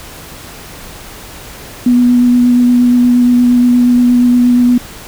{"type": "tone with vibrato", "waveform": "sine", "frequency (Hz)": 244.8, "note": "B3", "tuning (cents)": -15, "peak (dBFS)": -5, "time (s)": [1.86, 4.78], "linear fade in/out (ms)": 5, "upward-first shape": "sine", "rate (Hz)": 8.5, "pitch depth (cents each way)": 12, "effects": ["pink hiss -31 dBFS RMS until 5.07 s"]}